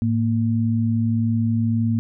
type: tone pair together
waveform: sine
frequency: 108.8 / 230.5 Hz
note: A2 / A#3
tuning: -19 / -19 cents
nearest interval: octave + minor second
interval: 1300 cents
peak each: -20 dBFS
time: 0.02-1.99 s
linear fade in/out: 0 ms
effects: none